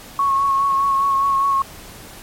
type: tone with vibrato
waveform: sine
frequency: 1100 Hz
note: C#6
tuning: 14 cents flat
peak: -14 dBFS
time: 0.19-1.62 s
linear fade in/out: 2 ms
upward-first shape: sine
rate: 4.9 Hz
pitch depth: 23 cents each way
effects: pink hiss -39 dBFS RMS until 2.22 s + MP3 64 kbps